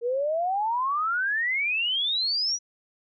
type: exponential sweep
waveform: sine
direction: up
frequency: 462.1 to 5920 Hz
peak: -23 dBFS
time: 0.01-2.59 s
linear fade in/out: 50 ms
effects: none